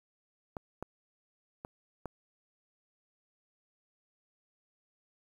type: clicks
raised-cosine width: 1 ms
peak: -24 / -24 / -27 / -24 dBFS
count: 4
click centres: 0.568 / 0.826 / 1.649 / 2.057 s
effects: 9-bit